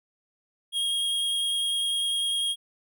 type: tone with vibrato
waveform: square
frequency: 3262 Hz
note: G#7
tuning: 32 cents flat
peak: -25 dBFS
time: 0.72-2.56 s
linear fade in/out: 50 ms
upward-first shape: triangle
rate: 10 Hz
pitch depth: 15 cents each way
effects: none